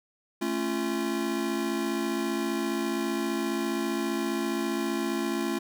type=chord; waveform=square; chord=A augmented; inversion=none; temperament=just; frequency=220 / 275 / 343.8 Hz; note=A3 / C#4 / E#4; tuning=0 / -14 / -27 cents; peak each=-33 / -33 / -31 dBFS; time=0.41-5.59 s; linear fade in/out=10 ms; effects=none